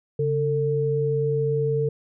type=tone pair together; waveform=sine; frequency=140 / 448.2 Hz; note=C#3 / A4; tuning=+18 / +32 cents; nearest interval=octave + minor sixth; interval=2014 cents; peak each=-24 / -22 dBFS; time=0.19-1.89 s; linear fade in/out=5 ms; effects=none